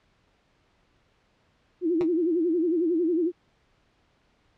sine tone with vibrato, 337 Hz, E4, 38 cents sharp, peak -21 dBFS, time 1.81-3.32 s, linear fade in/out 50 ms, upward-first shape sine, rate 11 Hz, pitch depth 130 cents each way
10% pulse tone with exponential decay, 158.5 Hz, D#3, 32 cents sharp, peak -21 dBFS, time 2.01-2.09 s, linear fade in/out 0 ms, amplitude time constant 17 ms
effects pink hiss -66 dBFS RMS until 4.57 s + low-pass 4000 Hz 12 dB/octave

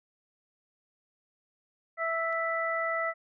harmonic tone, 659.3 Hz, E5, in tune, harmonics 1 / 2 / 3, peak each -32 / -32 / -32 dBFS, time 1.97-3.14 s, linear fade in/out 50 ms
click, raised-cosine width 0.2 ms, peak -38 dBFS, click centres 2.327 s
effects none

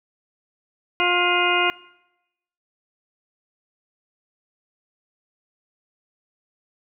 harmonic tone with a mistuned harmonic, 354.4 Hz, F4, 25 cents sharp, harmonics 1 / 2 / 3 / 4 / 6 / 7 / 8, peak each -25 / -25 / -25 / -25 / -25 / -25 / -25 dBFS, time 1-1.7 s, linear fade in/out 0 ms, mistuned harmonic 6, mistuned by -36 cents, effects noise-tail reverb RT60 0.9 s tail -22 dB re dry

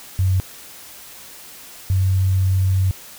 sine tone pair in turn, 93.6 / 94.52 Hz, F#2 / F#2, +20 / +37 cents, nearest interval unison, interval 17 cents, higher second, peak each -14 dBFS, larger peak neither, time 0.19-0.4 / 1.9-2.91 s, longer second, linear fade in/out 0 ms, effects white hiss -40 dBFS RMS until 3.18 s

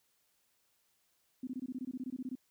sine tone bursts, 256 Hz, C4, 38 cents flat, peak -36 dBFS, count 15, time 1.43-2.354 s, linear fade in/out 5 ms, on 42 ms, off 21 ms, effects white hiss -75 dBFS RMS until 2.5 s

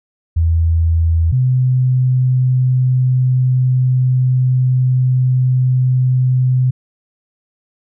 sine tone pair in turn, 82.41 / 127.82 Hz, E2 / C3, 0 / -40 cents, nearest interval minor sixth, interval 760 cents, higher second, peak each -10 dBFS, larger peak neither, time 0.36-1.32 / 1.32-6.71 s, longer second, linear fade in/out 10 ms, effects none

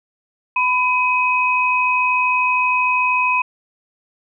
sine tone pair together, 999 / 2528 Hz, B5 / D#7, +20 / +27 cents, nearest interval octave + major third, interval 1607 cents, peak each -17 dBFS, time 0.56-3.42 s, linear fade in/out 5 ms, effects none

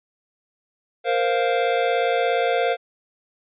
square chord, Bb suspended second, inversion none, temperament equal, 466.2 / 523.3 / 698.5 Hz, Bb4 / C5 / F5, 0 / 0 / 0 cents, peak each -24 / -24 / -23 dBFS, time 1.04-2.77 s, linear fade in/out 50 ms, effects resampled to 8000 Hz

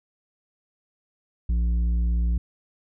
sine tone with tanh clipping, 58.27 Hz, A#1, in tune, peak -21 dBFS, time 1.49-2.38 s, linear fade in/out 5 ms, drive 7 dB, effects none

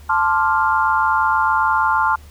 sine chord, D minor seventh, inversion second, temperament equal, 880 / 1046.5 / 1174.7 / 1396.9 Hz, A5 / C6 / D6 / F6, 0 / 0 / 0 / 0 cents, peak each -18 / -19 / -24 / -19 dBFS, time 0.09-2.16 s, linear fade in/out 10 ms, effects added 74 Hz sine -39 dBFS peak until 2.3 s + pink hiss -49 dBFS RMS until 2.3 s

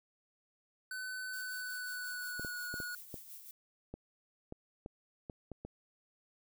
square tone with pitch glide, 1511 to 1457 Hz, F#6 to F#6, +36 to -27 cents, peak -40 dBFS, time 0.91-2.95 s, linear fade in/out 2 ms, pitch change -63 cents, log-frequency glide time 1.29-2.69 s
violet noise with tremolo, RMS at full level -49 dBFS, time 1.33-3.51 s, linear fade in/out 2 ms, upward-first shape sine, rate 5.6 Hz, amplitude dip 50%
clicks, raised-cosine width 2 ms, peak -30 dBFS, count 11, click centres 2.396 / 2.448 / 2.741 / 2.802 / 3.142 / 3.94 / 4.524 / 4.861 / 5.298 / 5.517 / 5.65 s
effects none

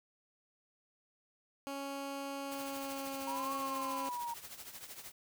15% pulse tone with pitch glide, 277.2 to 271 Hz, C#4 to C#4, 0 to -39 cents, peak -33 dBFS, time 1.67-4.09 s, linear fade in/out 0 ms, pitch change -39 cents, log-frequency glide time 2.46-3.42 s
white noise with tremolo, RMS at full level -46 dBFS, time 2.51-5.12 s, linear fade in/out 10 ms, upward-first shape triangle, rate 13 Hz, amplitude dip 75%
sine exponential two-way sweep, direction up then down, 932.3 to 1111 to 932.3 Hz, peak -37 dBFS, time 3.27-4.34 s, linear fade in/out 5 ms, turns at 3.53 s
effects none

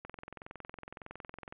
click train, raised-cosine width 0.5 ms, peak -29 dBFS, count 33, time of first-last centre 0.05-1.525 s, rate 21.7 Hz, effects resampled to 8000 Hz + 11-bit

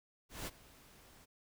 pink noise with ADSR envelope, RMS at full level -41 dBFS, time 0.29-1.26 s, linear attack 180 ms, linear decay 31 ms, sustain -20 dB, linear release 22 ms, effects none

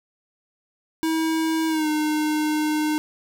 square tone with pitch glide, 321.5 to 305.2 Hz, E4 to D#4, -43 to -33 cents, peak -21 dBFS, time 1.03-2.98 s, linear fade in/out 0 ms, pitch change -90 cents, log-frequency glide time 1.68-1.88 s, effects none

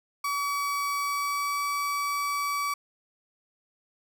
35% pulse tone with pitch glide, 1139 to 1145.6 Hz, C#6 to D6, +47 to -43 cents, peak -25 dBFS, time 0.24-2.74 s, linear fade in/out 5 ms, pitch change +10 cents, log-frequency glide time 0.91-1.63 s, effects none

